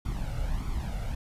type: noise with flanger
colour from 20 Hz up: brown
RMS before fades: -31 dBFS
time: 0.05-1.15 s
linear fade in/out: 5 ms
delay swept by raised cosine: 0.87 to 1.45 ms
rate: 1.6 Hz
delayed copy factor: +0.7
effects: resampled to 32000 Hz